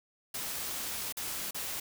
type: noise with dropouts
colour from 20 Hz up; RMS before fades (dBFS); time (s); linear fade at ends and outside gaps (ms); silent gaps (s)
white; -37; 0.34-1.8; 5; 1.125-1.169 / 1.51-1.545
effects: none